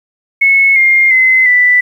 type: tone with pitch steps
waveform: sine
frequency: 2194 / 2120 / 2049 / 1980.8 Hz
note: C#7 / C7 / C7 / B6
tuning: -18 / +22 / -37 / +5 cents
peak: -5 dBFS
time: 0.41-1.81 s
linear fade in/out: 10 ms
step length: 350 ms
effects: 7-bit